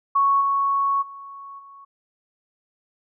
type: tone with level steps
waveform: sine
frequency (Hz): 1108.7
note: C#6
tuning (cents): 0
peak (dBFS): -15 / -18 / -36 / -42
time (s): 0.15-1.85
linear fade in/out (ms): 10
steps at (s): 0.4 / 1.01 / 1.58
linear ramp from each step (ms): 20
effects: none